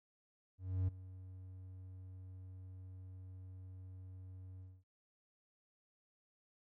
triangle tone with ADSR envelope, 93 Hz, F#2, 9 cents sharp, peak -29 dBFS, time 0.58-4.84 s, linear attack 300 ms, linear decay 12 ms, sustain -18 dB, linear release 230 ms, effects none

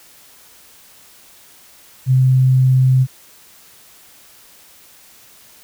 sine tone, 129.8 Hz, C3, 13 cents flat, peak -9 dBFS, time 2.06-3.07 s, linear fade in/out 50 ms, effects white hiss -46 dBFS RMS until 5.63 s

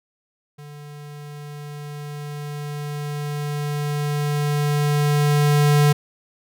square tone with level ramp, 146.83 Hz, D3, in tune, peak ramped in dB -38 to -13 dBFS, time 0.58-5.93 s, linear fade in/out 10 ms, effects none

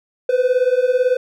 triangle beating tone pair, 493.9 / 511.9 Hz, B4 / C5, 0 / -38 cents, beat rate 18 Hz, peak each -15 / -14 dBFS, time 0.29-1.17 s, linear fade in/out 5 ms, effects none

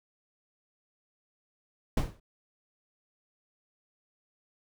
brown noise with exponential decay, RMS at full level -22 dBFS, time 1.97-2.2 s, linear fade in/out 5 ms, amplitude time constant 48 ms, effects none

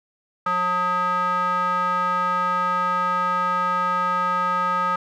square tone with band-pass filter, 180 Hz, F#3, 47 cents flat, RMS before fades -22 dBFS, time 0.46-4.96 s, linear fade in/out 5 ms, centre 1200 Hz, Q 6.4, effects none

